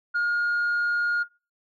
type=tone; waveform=sine; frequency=1425 Hz; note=F6; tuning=34 cents sharp; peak=-19 dBFS; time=0.14-1.24 s; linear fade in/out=20 ms; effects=noise-tail reverb RT60 0.3 s tail -22 dB re dry + tanh soft clip ceiling -20 dBFS